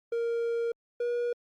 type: tone pair in turn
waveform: triangle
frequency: 466.2 / 480.1 Hz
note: A#4 / B4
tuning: 0 / -49 cents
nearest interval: minor second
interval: 51 cents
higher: second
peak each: -25 dBFS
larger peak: neither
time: 0.12-0.72 / 1-1.33 s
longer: first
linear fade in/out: 5 ms
effects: Opus 48 kbps